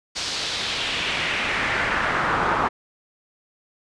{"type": "noise with band-pass filter sweep", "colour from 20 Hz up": "brown", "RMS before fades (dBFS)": -24, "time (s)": [0.15, 2.69], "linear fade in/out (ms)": 20, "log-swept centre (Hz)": [5000, 1100], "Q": 2, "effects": ["resampled to 22050 Hz"]}